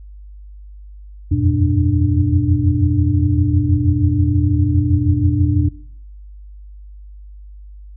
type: tone cluster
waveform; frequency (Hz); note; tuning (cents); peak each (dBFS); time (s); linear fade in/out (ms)
sine; 83 / 88.8 / 95.4 / 121 / 295.5; E2 / F2 / G2 / B2 / D4; +12 / +29 / -47 / -35 / +11; -19; 1.31-5.69; 10
effects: noise-tail reverb RT60 0.6 s tail -18 dB re dry + added 50 Hz sine -34 dBFS peak until 7.96 s